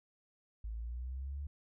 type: linear sweep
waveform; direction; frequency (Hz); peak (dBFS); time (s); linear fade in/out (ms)
sine; up; 52.8 to 72.9; -38; 0.64-1.47; 5
effects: none